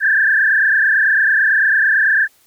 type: tone with frequency modulation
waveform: sine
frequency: 1667 Hz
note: G#6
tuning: 6 cents sharp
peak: -10 dBFS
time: 0-2.28 s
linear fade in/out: 50 ms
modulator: 29 Hz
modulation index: 3.6
effects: white hiss -54 dBFS RMS until 2.46 s + MP3 96 kbps